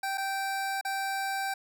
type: tone with dropouts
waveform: 25% pulse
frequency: 780 Hz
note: G5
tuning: 9 cents flat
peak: -26 dBFS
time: 0.03-1.54 s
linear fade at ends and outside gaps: 5 ms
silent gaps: 0.175-0.179 / 0.812-0.849 s
effects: none